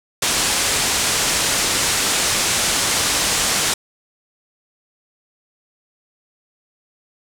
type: low-pass noise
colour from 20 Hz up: white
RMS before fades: -19 dBFS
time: 0.22-3.74 s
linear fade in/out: 5 ms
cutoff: 9200 Hz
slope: 24 dB/octave
effects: none